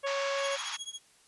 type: harmonic tone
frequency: 554.4 Hz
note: C#5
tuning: in tune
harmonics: 1 / 2 / 3 / 4 / 5 / 6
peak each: -31 / -37 / -41 / -43 / -45 / -47 dBFS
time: 0.03-0.57 s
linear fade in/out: 20 ms
type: band-pass noise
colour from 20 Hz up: pink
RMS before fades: -39 dBFS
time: 0.06-0.77 s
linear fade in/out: 10 ms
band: 880 to 6600 Hz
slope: 48 dB/octave
type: tone with tremolo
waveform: 25% pulse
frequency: 3310 Hz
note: G#7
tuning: 6 cents flat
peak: -31 dBFS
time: 0.37-1 s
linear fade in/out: 50 ms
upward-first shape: triangle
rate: 14 Hz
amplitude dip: 100%
effects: white hiss -62 dBFS RMS until 1.27 s + resampled to 24000 Hz